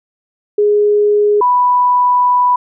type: tone pair in turn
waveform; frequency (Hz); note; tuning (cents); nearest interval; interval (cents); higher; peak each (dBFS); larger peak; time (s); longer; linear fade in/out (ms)
sine; 415.3 / 987.8; G#4 / B5; 0 / 0; octave + minor third; 1500; second; -8; neither; 0.58-1.41 / 1.41-2.56; second; 5
effects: none

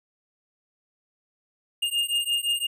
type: beating tone pair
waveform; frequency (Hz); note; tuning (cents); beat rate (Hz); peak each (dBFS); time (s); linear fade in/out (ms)
square; 2826 / 2831.8; F7 / F7; +20 / +23; 5.8; -27; 1.82-2.67; 10
effects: resampled to 32000 Hz

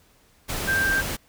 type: tone in noise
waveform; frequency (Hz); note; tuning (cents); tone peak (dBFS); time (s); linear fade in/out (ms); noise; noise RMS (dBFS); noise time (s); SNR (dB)
sine; 1578; G6; +11; -20; 0.67-1.02; 20; pink; -29; 0.48-1.17; +6
effects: pink hiss -59 dBFS RMS until 1.28 s

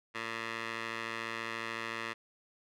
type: tone with band-pass filter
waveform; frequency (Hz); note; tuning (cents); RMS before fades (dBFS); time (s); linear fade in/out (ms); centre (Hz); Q
15% pulse; 114.1; A#2; -37; -39; 0.14-2.14; 20; 2000; 1.4
effects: none

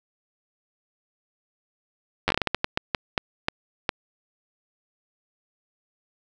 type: slowing click train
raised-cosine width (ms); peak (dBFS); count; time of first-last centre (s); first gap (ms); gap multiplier
0.3; -5; 15; 2.28-3.892; 10; 1.33
effects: none

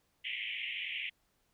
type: band-pass noise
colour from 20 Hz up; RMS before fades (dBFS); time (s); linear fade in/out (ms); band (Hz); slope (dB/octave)
pink; -39; 0.24-1.1; 10; 2000 to 3200; 96
effects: pink hiss -75 dBFS RMS until 1.53 s

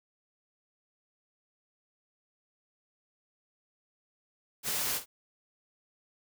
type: noise with echo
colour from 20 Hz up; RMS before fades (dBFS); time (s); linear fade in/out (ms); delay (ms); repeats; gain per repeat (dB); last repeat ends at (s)
white; -32; 4.63-5.01; 50; 50; 1; -12; 5.06
effects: none

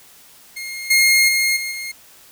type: tone with level steps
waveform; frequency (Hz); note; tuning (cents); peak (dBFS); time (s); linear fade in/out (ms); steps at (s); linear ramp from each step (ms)
sawtooth; 2139; C7; +38; -24 / -8 / -12 / -20 / -23; 0.56-1.92; 10; 0.9 / 1.28 / 1.56 / 1.71; 10
effects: white hiss -47 dBFS RMS until 2.31 s

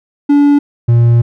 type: tone pair in turn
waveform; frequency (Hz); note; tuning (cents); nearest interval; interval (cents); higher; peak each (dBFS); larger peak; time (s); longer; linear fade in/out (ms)
triangle; 287.5 / 118.05; D4 / A#2; -37 / +22; octave + minor third; 1541; first; -3; neither; 0.29-0.59 / 0.88-1.22; second; 10
effects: none

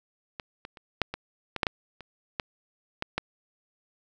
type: clicks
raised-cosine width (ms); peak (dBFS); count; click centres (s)
0.3; -19 / -23 / -30 / -7 / -17 / -15 / -7 / -9 / -27 / -12 / -13 / -11; 12; 0.398 / 0.651 / 0.772 / 1.017 / 1.14 / 1.563 / 1.632 / 1.668 / 2.007 / 2.398 / 3.024 / 3.18
effects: none

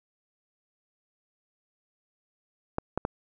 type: clicks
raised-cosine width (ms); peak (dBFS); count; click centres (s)
1; -13; 3; 2.784 / 2.976 / 3.051
effects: none

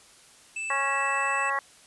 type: tone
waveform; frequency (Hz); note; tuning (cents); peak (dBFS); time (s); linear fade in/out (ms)
square; 2637; E7; 0; -31; 0.56-1.5; 5
type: harmonic tone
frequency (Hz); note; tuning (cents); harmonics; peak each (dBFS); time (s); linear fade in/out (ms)
275.9; C#4; -8; 2 / 3 / 4 / 5 / 6 / 7; -37 / -33 / -28 / -38 / -34 / -30; 0.7-1.59; 2
effects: white hiss -54 dBFS RMS until 1.86 s + resampled to 24000 Hz

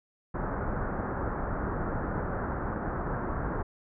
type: low-pass noise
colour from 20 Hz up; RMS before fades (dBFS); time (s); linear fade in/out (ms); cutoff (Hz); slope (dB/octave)
pink; -32; 0.34-3.63; 10; 1600; 48
effects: none

